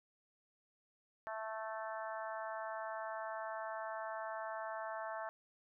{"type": "harmonic tone", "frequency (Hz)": 220, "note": "A3", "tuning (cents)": 0, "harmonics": [3, 4, 5, 6, 7, 8], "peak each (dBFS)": [-44, -46, -48, -50, -51, -52], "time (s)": [1.27, 5.29], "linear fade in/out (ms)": 0, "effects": []}